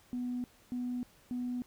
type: tone bursts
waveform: sine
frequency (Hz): 246.9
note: B3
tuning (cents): 0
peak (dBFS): -32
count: 3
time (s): 0.13-1.62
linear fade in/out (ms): 0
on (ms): 310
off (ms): 280
effects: tanh soft clip ceiling -29 dBFS + pink hiss -63 dBFS RMS until 1.66 s